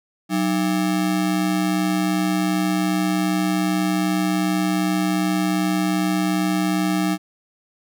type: ring-modulated tone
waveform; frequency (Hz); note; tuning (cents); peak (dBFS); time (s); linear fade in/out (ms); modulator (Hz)
square; 246.9; B3; 0; -16; 0.29-7.18; 50; 61.3
effects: none